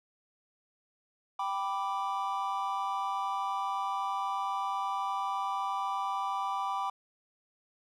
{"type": "chord", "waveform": "triangle", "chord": "G major", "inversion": "none", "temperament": "equal", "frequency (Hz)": [784, 987.8, 1174.7], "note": ["G5", "B5", "D6"], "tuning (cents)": [0, 0, 0], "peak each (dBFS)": -33, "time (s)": [1.39, 6.9], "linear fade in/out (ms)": 5, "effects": []}